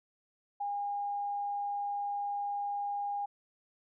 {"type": "tone", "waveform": "sine", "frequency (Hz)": 812, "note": "G#5", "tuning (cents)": -39, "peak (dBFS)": -32, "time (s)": [0.6, 3.26], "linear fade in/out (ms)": 10, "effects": []}